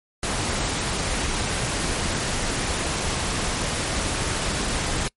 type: noise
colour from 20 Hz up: pink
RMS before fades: -25 dBFS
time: 0.23-5.08 s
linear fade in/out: 2 ms
effects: noise-tail reverb RT60 0.1 s tail -25 dB re dry + MP3 48 kbps